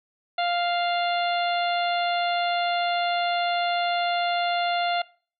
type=harmonic tone; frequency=698.5 Hz; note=F5; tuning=in tune; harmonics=1 / 2 / 3 / 4 / 5 / 6; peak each=-23 / -32 / -34 / -34 / -34 / -37 dBFS; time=0.38-5.02 s; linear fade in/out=5 ms; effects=noise-tail reverb RT60 0.4 s tail -21 dB re dry

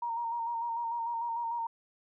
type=tone with vibrato; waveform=sine; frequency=932.3 Hz; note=A#5; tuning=in tune; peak=-31 dBFS; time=0.02-1.67 s; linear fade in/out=5 ms; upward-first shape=square; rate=6.7 Hz; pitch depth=28 cents each way; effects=none

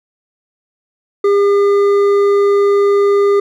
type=tone with hard clipping; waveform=sine; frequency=403 Hz; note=G4; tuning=48 cents sharp; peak=-10 dBFS; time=1.24-3.4 s; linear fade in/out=5 ms; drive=7 dB; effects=none

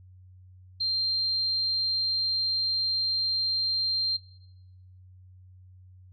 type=tone; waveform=sine; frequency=4171 Hz; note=C8; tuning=6 cents flat; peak=-25 dBFS; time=0.8-4.17 s; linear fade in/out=10 ms; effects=noise-tail reverb RT60 0.9 s tail -17 dB re dry + added 92 Hz sine -49 dBFS peak until 6.12 s

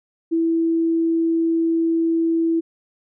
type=tone; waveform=sine; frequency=329.6 Hz; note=E4; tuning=in tune; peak=-16 dBFS; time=0.31-2.61 s; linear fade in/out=20 ms; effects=none

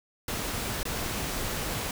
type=noise with dropouts; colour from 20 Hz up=pink; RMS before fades=-32 dBFS; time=0.28-1.91 s; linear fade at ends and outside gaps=2 ms; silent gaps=0.831-0.853 s; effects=none

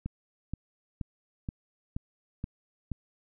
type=click train; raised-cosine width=5 ms; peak=-21 dBFS; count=7; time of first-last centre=0.06-2.917 s; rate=2.1 Hz; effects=none

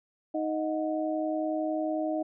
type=tone cluster; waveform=sine; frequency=312.9 / 623 / 734 Hz; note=D#4 / D#5 / F#5; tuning=+10 / +2 / -14 cents; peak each=-30 / -31 / -36 dBFS; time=0.34-2.23 s; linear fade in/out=10 ms; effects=none

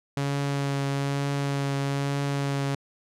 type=tone with vibrato; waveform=sawtooth; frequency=140 Hz; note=C#3; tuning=18 cents sharp; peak=-21 dBFS; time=0.17-2.75 s; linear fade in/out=2 ms; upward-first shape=triangle; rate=1.1 Hz; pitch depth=16 cents each way; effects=low-pass 9000 Hz 12 dB/octave

